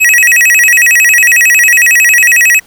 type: tone with vibrato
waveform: square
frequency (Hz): 2217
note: C#7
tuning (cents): 0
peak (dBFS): -4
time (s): 0-2.6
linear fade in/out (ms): 20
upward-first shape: square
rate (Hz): 11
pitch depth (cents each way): 250
effects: pink hiss -43 dBFS RMS until 2.66 s